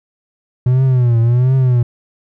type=tone with vibrato; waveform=triangle; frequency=123.47 Hz; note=B2; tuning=in tune; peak=-7 dBFS; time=0.66-1.83 s; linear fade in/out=5 ms; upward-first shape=triangle; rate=1.4 Hz; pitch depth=140 cents each way; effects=none